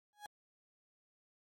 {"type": "tone with exponential growth", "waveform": "35% pulse", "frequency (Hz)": 830.6, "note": "G#5", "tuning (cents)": 0, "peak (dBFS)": -40, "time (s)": [0.13, 0.26], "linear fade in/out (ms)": 0, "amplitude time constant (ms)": 28, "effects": ["MP3 64 kbps"]}